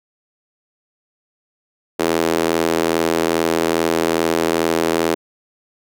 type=tone with high-pass filter; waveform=sawtooth; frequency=82.41 Hz; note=E2; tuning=in tune; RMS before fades=-18 dBFS; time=1.99-5.15 s; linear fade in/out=10 ms; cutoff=370 Hz; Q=1.9; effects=none